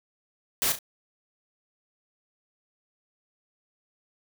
white noise with echo, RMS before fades -25 dBFS, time 0.62-0.72 s, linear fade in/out 0 ms, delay 34 ms, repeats 2, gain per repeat -9 dB, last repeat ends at 0.788 s, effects none

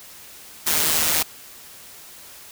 white noise with amplitude modulation, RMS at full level -17 dBFS, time 0.66-1.23 s, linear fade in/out 10 ms, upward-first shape sine, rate 156 Hz, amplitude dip 70%, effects white hiss -43 dBFS RMS until 2.51 s

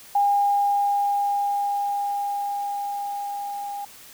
sine tone with level ramp, 810 Hz, G#5, 43 cents flat, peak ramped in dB -16 to -29 dBFS, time 0.15-3.85 s, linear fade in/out 5 ms, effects white hiss -46 dBFS RMS until 4.13 s

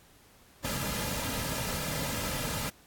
pink noise with comb filter, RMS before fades -33 dBFS, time 0.64-2.7 s, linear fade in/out 10 ms, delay 2.7 ms, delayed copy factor -0.65, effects pink hiss -59 dBFS RMS until 2.86 s + AAC 64 kbps

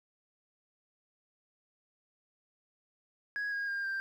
sine tone with pitch steps, 1661.2 / 1633.6 / 1606.5 / 1579.8 Hz, G#6 / G#6 / G6 / G6, 0 / -29 / +42 / +13 cents, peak -30 dBFS, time 3.36-4 s, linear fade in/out 0 ms, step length 160 ms, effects tanh soft clip ceiling -31 dBFS + 11-bit

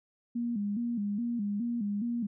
sine tone with vibrato, 220 Hz, A3, in tune, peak -29 dBFS, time 0.35-2.27 s, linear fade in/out 10 ms, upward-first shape square, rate 2.4 Hz, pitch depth 130 cents each way, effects none

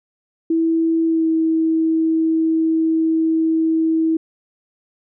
sine tone with pitch glide, 327.2 to 322.5 Hz, E4 to E4, -13 to -38 cents, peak -14 dBFS, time 0.5-4.17 s, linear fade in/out 5 ms, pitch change -25 cents, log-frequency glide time 1.06-1.27 s, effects none

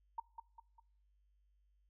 sine tone with echo, 923 Hz, A#5, 17 cents flat, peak -36 dBFS, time 0.18-0.2 s, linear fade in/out 5 ms, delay 200 ms, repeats 3, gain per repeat -7 dB, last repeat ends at 0.8 s, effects noise-tail reverb RT60 0.7 s tail -24 dB re dry + added 50 Hz sine -70 dBFS peak until 1.89 s

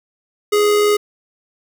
square tone with amplitude modulation, 416.2 Hz, G#4, 4 cents sharp, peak -11 dBFS, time 0.52-0.97 s, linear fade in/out 10 ms, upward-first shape sine, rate 83.9 Hz, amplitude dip 30%, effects none

